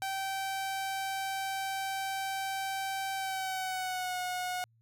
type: tone with pitch glide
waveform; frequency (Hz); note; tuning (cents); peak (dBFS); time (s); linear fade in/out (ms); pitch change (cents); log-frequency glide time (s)
sawtooth; 775 to 727.3; G5 to F#5; -20 to -30; -29; 0.02-4.64; 0; -110; 3.15-4.19
effects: added 114 Hz sine -64 dBFS peak until 4.81 s